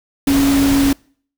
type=tone in noise; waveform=sine; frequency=277.2 Hz; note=C#4; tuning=in tune; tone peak=-11 dBFS; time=0.27-0.93 s; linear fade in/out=5 ms; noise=pink; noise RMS=-21 dBFS; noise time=0.27-0.93 s; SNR=+7 dB; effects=noise-tail reverb RT60 0.5 s tail -26 dB re dry